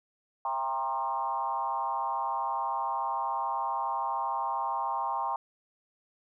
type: tone with frequency modulation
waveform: sine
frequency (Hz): 932.3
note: A#5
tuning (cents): 0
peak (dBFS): -28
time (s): 0.45-5.36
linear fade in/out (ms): 2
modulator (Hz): 133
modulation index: 1.4
effects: none

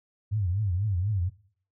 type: tone with vibrato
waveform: sine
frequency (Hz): 97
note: G2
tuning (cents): -18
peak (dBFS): -24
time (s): 0.31-1.3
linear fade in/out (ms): 20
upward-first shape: triangle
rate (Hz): 4.1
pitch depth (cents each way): 240
effects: noise-tail reverb RT60 0.5 s tail -17 dB re dry

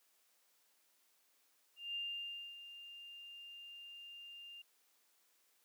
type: tone with ADSR envelope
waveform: sine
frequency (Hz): 2800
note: F7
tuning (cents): +4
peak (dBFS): -38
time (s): 1.76-4.62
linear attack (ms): 190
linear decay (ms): 600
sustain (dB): -12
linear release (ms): 6
effects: white hiss -74 dBFS RMS until 5.64 s + high-pass 300 Hz 12 dB/octave

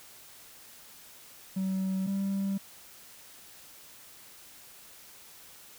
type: tone pair in turn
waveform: triangle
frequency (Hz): 190 / 195.91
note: F#3 / G3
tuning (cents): +46 / -1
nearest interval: minor second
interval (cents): 53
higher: second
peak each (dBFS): -25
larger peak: neither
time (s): 1.56-2.07 / 2.07-2.58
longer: neither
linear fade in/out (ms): 10
effects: tanh soft clip ceiling -22 dBFS + white hiss -52 dBFS RMS until 5.78 s

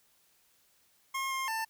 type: tone with pitch steps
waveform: 25% pulse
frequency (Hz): 1074 / 1063 / 891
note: C6 / C6 / A5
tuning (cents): +45 / +27 / +22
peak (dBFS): -28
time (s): 1.14-1.65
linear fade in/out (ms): 10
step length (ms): 170
effects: white hiss -68 dBFS RMS until 1.69 s

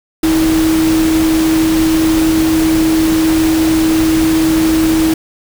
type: tone in noise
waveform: sine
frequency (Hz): 320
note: D#4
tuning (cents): +49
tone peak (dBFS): -9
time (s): 0.23-5.14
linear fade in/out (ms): 5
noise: pink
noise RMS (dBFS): -20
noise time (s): 0.23-5.14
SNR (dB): +8
effects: none

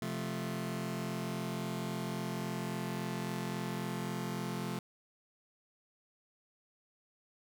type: chord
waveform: sawtooth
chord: F major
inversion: second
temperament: just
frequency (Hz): 130.96 / 174.61 / 218.3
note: C3 / F3 / A3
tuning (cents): +2 / 0 / -13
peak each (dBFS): -37 / -35 / -36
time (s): 0.02-4.79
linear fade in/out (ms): 2
effects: none

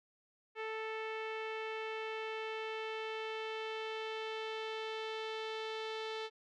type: tone with low-pass filter sweep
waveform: sawtooth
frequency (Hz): 440.2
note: A4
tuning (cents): +1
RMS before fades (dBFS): -41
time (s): 0.55-6.3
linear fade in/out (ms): 50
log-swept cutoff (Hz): 2400 to 3700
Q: 2.3
effects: none

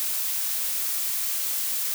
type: noise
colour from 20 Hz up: blue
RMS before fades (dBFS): -27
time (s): 0-1.94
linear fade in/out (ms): 0
effects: none

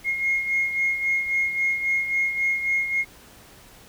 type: beating tone pair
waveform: sine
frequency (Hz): 2148 / 2151.7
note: C7 / C7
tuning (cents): +45 / +48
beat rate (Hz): 3.7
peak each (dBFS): -21 / -28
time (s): 0.04-3.05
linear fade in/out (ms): 50
effects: tanh soft clip ceiling -14 dBFS + pink hiss -49 dBFS RMS until 3.88 s

